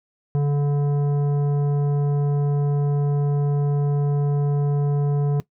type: tone with tanh clipping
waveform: sine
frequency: 144 Hz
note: D3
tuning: 34 cents flat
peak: -19 dBFS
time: 0.35-5.4 s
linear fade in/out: 0 ms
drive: 11 dB
effects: noise-tail reverb RT60 0.1 s tail -19 dB re dry